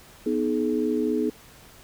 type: chord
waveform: sine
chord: G# minor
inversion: first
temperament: equal with one note detuned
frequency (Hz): 246.9 / 311.1 / 424.8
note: B3 / D#4 / G#4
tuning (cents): 0 / 0 / +39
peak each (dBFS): -26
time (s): 0.26-1.3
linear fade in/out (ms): 5
effects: pink hiss -50 dBFS RMS until 1.83 s